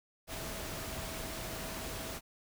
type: tone in noise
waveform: sine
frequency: 650 Hz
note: E5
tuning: 24 cents flat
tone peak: -49 dBFS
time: 0.27-2.21 s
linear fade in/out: 50 ms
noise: pink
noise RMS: -41 dBFS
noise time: 0.27-2.21 s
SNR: -11 dB
effects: none